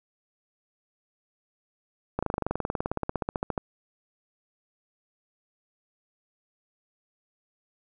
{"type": "slowing click train", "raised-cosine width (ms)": 1, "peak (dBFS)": -13, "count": 27, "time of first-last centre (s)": [2.19, 3.578], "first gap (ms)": 36, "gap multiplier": 1.03, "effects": []}